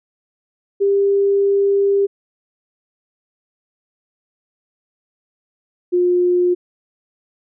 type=tone pair in turn; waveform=sine; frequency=398.2 / 356.5 Hz; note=G4 / F4; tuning=+27 / +36 cents; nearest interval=major second; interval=191 cents; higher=first; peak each=-12 dBFS; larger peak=neither; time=0.8-2.07 / 5.92-6.55 s; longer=first; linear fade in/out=20 ms; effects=none